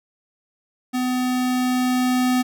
square tone with level ramp, 252.1 Hz, B3, 36 cents sharp, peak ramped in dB -21 to -17 dBFS, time 0.93-2.43 s, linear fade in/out 20 ms, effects none

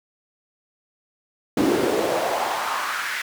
brown noise with high-pass filter sweep, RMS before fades -23 dBFS, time 1.57-3.22 s, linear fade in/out 5 ms, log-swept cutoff 270 to 1900 Hz, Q 2.8, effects none

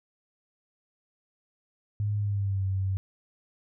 sine tone with pitch glide, 103.83 to 95.76 Hz, G#2 to G2, 0 to -40 cents, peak -25 dBFS, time 2-2.97 s, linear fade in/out 0 ms, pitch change -140 cents, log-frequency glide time 2.17-2.65 s, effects none

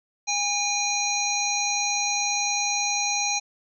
harmonic tone with a mistuned harmonic, 813 Hz, G#5, 37 cents flat, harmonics 1 / 3 / 5 / 7 / 8, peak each -29 / -29 / -29 / -29 / -29 dBFS, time 0.27-3.4 s, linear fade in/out 20 ms, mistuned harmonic 7, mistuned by +34 cents, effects none

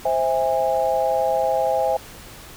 sine chord, C augmented, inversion none, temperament just, 523.3 / 654.1 / 817.6 Hz, C5 / E5 / G#5, 0 / -14 / -27 cents, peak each -22 dBFS, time 0.05-1.97 s, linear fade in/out 5 ms, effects pink hiss -41 dBFS RMS until 2.56 s

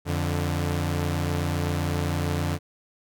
sawtooth tone pair together, 87.31 / 146.55 Hz, F2 / D3, 0 / -3 cents, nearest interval major sixth, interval 897 cents, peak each -22 / -24 dBFS, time 0.05-2.59 s, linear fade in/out 50 ms, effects none

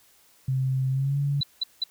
sine tone with pitch glide, 131.6 to 141.86 Hz, C3 to C#3, +10 to +40 cents, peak -22 dBFS, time 0.48-1.41 s, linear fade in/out 5 ms, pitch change +130 cents, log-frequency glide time 0.9-1.18 s
sine tone bursts, 3975 Hz, B7, 10 cents sharp, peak -22 dBFS, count 3, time 1.41-1.839 s, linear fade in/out 5 ms, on 23 ms, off 180 ms
effects white hiss -59 dBFS RMS until 1.9 s

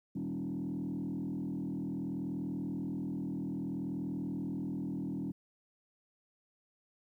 sine tone with frequency modulation, 233.1 Hz, A#3, in tune, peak -33 dBFS, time 0.15-5.32 s, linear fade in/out 10 ms, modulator 40.6 Hz, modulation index 2, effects tanh soft clip ceiling -31 dBFS + 12-bit

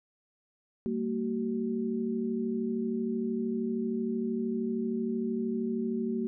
sine tone cluster, 196.3 / 229.3 / 377.8 Hz, G3 / A#3 / F#4, +3 / -28 / +36 cents, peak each -38 / -30 / -34 dBFS, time 0.86-6.27 s, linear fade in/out 0 ms, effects none

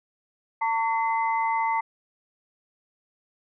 sine tone cluster, 903 / 1129 / 2046 Hz, A5 / C#6 / C7, +45 / +31 / -39 cents, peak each -23 / -31 / -31 dBFS, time 0.61-1.81 s, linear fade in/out 10 ms, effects none

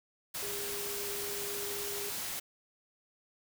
sine tone in noise, 406.3 Hz, G#4, 38 cents flat, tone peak -41 dBFS, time 0.42-2.1 s, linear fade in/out 10 ms, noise white, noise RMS -38 dBFS, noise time 0.34-2.4 s, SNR -6 dB, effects none

